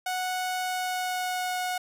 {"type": "tone with pitch glide", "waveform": "sawtooth", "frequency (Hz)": [737, 730.6], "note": ["F#5", "F#5"], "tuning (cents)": [-7, -22], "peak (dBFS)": -24, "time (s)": [0.06, 1.78], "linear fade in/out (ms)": 5, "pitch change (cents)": -15, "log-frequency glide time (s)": [0.63, 1.6], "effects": []}